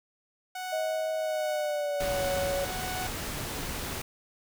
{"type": "tone with tremolo", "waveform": "sawtooth", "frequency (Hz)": 740, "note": "F#5", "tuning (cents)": 0, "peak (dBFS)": -29, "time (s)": [0.55, 3.07], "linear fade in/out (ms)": 5, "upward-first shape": "triangle", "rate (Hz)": 1.3, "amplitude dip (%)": 45}
{"type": "tone with pitch glide", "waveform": "sine", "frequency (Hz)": [634, 558.3], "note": ["D#5", "C#5"], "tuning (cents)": [32, 12], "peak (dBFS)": -28, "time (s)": [0.72, 2.65], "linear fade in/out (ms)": 10, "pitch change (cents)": -220, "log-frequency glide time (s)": [1.18, 2.26]}
{"type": "noise", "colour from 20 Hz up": "pink", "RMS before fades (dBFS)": -35, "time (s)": [2, 4.02], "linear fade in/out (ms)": 5}
{"effects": []}